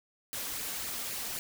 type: noise with flanger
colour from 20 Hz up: white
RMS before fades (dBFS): -37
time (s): 0.33-1.39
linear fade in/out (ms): 0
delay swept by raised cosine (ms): 0.42 to 4.42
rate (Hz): 3.8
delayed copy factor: +0.7
effects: none